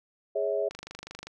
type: chord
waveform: sine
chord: C# minor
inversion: second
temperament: equal with one note detuned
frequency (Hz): 415.3 / 554.4 / 648.3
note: G#4 / C#5 / E5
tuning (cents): 0 / 0 / -29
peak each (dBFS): -30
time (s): 0.35-0.69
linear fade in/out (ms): 10
type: click train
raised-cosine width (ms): 0.2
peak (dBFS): -23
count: 15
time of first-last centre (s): 0.71-1.27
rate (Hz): 25
effects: none